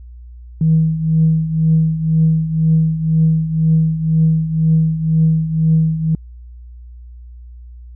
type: tone with tremolo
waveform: sine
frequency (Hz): 160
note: D#3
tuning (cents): +49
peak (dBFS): -7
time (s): 0.61-6.15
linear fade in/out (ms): 2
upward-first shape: triangle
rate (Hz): 2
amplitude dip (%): 75
effects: tanh soft clip ceiling -4 dBFS + added 60 Hz sine -33 dBFS peak until 7.95 s